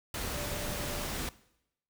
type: tone in noise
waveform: sine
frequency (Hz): 585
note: D5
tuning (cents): -7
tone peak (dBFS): -42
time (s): 0.34-1.05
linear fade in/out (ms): 2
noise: pink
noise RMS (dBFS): -36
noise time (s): 0.14-1.29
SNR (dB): -9
effects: noise-tail reverb RT60 0.8 s tail -19 dB re dry